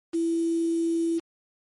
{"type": "tone with quantisation", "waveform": "sine", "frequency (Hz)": 332.3, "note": "E4", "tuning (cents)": 14, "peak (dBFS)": -22, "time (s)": [0.13, 1.2], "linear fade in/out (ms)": 20, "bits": 7, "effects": ["MP3 48 kbps"]}